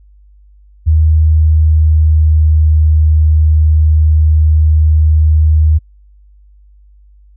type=tone with pitch glide; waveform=sine; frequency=78.4 to 77.59 Hz; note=D#2 to D#2; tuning=+14 to -4 cents; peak=-5 dBFS; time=0.86-5.79 s; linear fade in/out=20 ms; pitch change=-18 cents; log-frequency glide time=1.2-2.68 s; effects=added 50 Hz sine -40 dBFS peak until 7.36 s